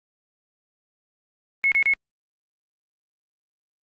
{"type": "tone bursts", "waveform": "sine", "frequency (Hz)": 2186, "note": "C#7", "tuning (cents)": -25, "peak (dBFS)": -16, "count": 3, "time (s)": [1.64, 1.936], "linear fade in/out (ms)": 0, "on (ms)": 78, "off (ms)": 31, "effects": ["Opus 24 kbps"]}